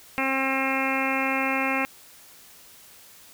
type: harmonic tone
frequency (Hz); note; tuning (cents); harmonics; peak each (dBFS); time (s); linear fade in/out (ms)
267.1; C4; +36; 1 / 2 / 3 / 4 / 5 / 6 / 7 / 8 / 9 / 10; -29 / -32 / -31 / -32 / -34 / -35 / -35 / -30 / -31 / -32; 0.18-1.85; 0
effects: white hiss -50 dBFS RMS until 3.33 s